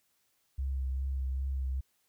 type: tone with vibrato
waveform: sine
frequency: 66.4 Hz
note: C2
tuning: 26 cents sharp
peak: -30 dBFS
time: 0.58-1.81 s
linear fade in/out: 10 ms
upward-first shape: sine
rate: 2.5 Hz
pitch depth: 26 cents each way
effects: white hiss -74 dBFS RMS until 2.08 s